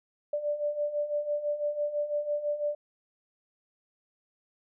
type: beating tone pair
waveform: sine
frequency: 585 / 591 Hz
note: D5 / D5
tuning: -7 / +11 cents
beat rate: 6 Hz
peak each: -34 / -29 dBFS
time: 0.33-2.75 s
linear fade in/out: 5 ms
effects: none